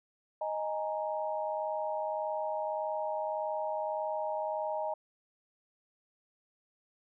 sine chord, D# suspended fourth, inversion none, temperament equal, 622.3 / 830.6 / 932.3 Hz, D#5 / G#5 / A#5, 0 / 0 / 0 cents, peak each -34 / -37 / -38 dBFS, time 0.41-4.94 s, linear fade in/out 5 ms, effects none

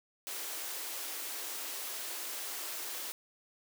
white high-pass noise, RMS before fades -40 dBFS, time 0.27-3.12 s, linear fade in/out 0 ms, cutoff 290 Hz, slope 48 dB/octave, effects none

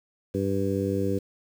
harmonic tone, 98 Hz, G2, in tune, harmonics 1 / 2 / 3 / 4 / 5, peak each -30 / -30 / -30 / -30 / -30 dBFS, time 0.34-1.19 s, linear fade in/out 10 ms, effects 8-bit

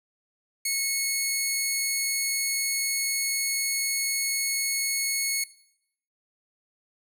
10% pulse tone, 2192 Hz, C#7, 20 cents flat, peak -16 dBFS, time 0.65-5.44 s, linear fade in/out 5 ms, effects noise-tail reverb RT60 0.7 s tail -18 dB re dry

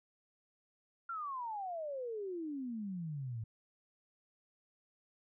sine exponential sweep, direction down, 1396.9 to 106.8 Hz, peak -38 dBFS, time 1.09-3.44 s, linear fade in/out 5 ms, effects none

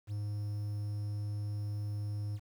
triangle tone with quantisation, 103.83 Hz, G#2, in tune, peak -32 dBFS, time 0.07-2.4 s, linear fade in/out 50 ms, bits 10, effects none

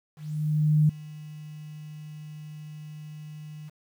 sine tone with ADSR envelope, 152.2 Hz, D#3, 38 cents flat, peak -16 dBFS, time 0.16-3.7 s, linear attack 730 ms, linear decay 5 ms, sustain -22 dB, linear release 21 ms, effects 9-bit

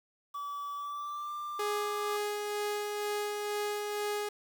triangle tone with pitch glide, 1149 to 1186.8 Hz, D6 to D6, -38 to +18 cents, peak -34 dBFS, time 0.34-2.17 s, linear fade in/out 10 ms, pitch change +56 cents, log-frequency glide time 0.76-1.33 s
sawtooth tone with tremolo, 415.3 Hz, G#4, in tune, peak -27 dBFS, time 1.59-4.29 s, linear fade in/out 5 ms, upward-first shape sine, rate 2.1 Hz, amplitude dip 30%
effects 9-bit

